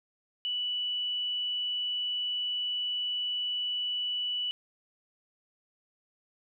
sine tone, 2960 Hz, F#7, in tune, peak -29 dBFS, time 0.45-4.51 s, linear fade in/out 0 ms, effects none

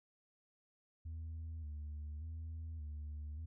sine tone with vibrato, 77.78 Hz, D#2, in tune, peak -40 dBFS, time 1.05-3.46 s, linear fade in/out 10 ms, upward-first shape square, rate 0.86 Hz, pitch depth 64 cents each way, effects tanh soft clip ceiling -41 dBFS

